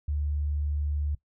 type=tone; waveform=sine; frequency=73.42 Hz; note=D2; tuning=in tune; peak=-26 dBFS; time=0.08-1.15 s; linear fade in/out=5 ms; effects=noise-tail reverb RT60 0.1 s tail -19 dB re dry